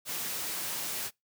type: noise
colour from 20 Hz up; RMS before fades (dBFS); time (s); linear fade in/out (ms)
white; -35; 0.05-1.11; 50
effects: noise-tail reverb RT60 0.2 s tail -26 dB re dry + high-pass 100 Hz 12 dB/octave